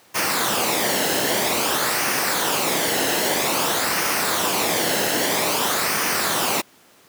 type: noise with flanger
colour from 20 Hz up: pink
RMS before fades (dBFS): -21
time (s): 0.14-6.62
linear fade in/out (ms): 20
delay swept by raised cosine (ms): 0.26 to 0.86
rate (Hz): 0.51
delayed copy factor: -0.5
effects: pink hiss -52 dBFS RMS until 7.08 s + high-pass 200 Hz 12 dB/octave